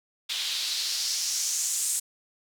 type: noise with band-pass filter sweep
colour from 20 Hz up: white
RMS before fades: -29 dBFS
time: 0.29-2 s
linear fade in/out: 10 ms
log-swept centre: 3400 to 8300 Hz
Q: 2.7
effects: none